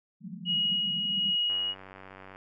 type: band-pass noise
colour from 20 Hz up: pink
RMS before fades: -41 dBFS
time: 0.2-1.36 s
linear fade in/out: 50 ms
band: 160 to 220 Hz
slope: 96 dB/octave
type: tone with tremolo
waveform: sine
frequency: 2895 Hz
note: F#7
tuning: 38 cents flat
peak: -24 dBFS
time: 0.45-1.75 s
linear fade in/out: 50 ms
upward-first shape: sine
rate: 1.4 Hz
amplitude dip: 35%
type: click train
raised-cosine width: 0.5 ms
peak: -31 dBFS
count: 83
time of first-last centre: 1.5-2.36 s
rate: 95.4 Hz
effects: none